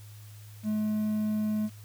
triangle tone with quantisation, 213.6 Hz, G#3, 49 cents sharp, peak -24 dBFS, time 0.63-1.7 s, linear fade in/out 50 ms, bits 9, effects added 105 Hz sine -45 dBFS peak until 1.84 s + white hiss -56 dBFS RMS until 1.84 s

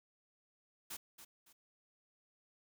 white noise with echo, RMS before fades -45 dBFS, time 0.9-0.97 s, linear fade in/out 10 ms, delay 280 ms, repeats 2, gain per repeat -10 dB, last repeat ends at 1.53 s, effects none

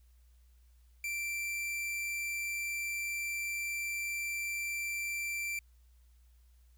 45% pulse tone, 2349 Hz, D7, in tune, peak -34 dBFS, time 1.04-5.59 s, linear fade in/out 2 ms, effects added 60 Hz sine -59 dBFS peak until 6.77 s + white hiss -75 dBFS RMS until 6.77 s

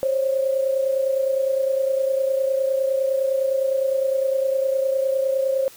sine tone pair together, 531.2 / 561 Hz, C5 / C#5, +26 / +21 cents, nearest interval minor second, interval 95 cents, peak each -19 / -26 dBFS, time 0.03-5.68 s, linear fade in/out 0 ms, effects white hiss -46 dBFS RMS until 5.76 s

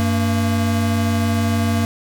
square tone pair together, 96.16 / 228.7 Hz, G2 / A#3, -33 / -33 cents, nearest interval octave + minor third, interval 1500 cents, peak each -19 / -20 dBFS, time 0-1.85 s, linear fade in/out 0 ms, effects 8-bit

